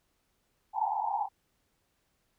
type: band-pass noise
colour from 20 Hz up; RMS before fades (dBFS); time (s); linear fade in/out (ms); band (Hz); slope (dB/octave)
pink; -31; 0.73-1.29; 50; 780 to 910; 96
effects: pink hiss -75 dBFS RMS until 2.38 s